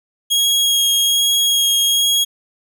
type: tone with vibrato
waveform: sawtooth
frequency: 3284 Hz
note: G#7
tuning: 20 cents flat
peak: -10 dBFS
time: 0.3-2.25 s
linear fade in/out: 20 ms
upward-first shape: sine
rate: 1.2 Hz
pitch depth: 11 cents each way
effects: none